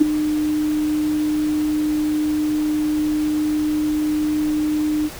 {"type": "tone with ADSR envelope", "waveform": "sine", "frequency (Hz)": 303.7, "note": "D#4", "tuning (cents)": -42, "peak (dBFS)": -6, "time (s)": [0, 5.1], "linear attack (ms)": 17, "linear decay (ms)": 13, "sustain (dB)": -11, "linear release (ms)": 44, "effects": ["pink hiss -35 dBFS RMS until 5.19 s"]}